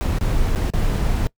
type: noise with dropouts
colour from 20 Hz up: brown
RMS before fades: -19 dBFS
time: 0.01-1.27 s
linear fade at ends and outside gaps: 0 ms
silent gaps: 0.185-0.21 / 0.55-0.558 / 0.702-0.736 s
effects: noise-tail reverb RT60 0.1 s tail -22 dB re dry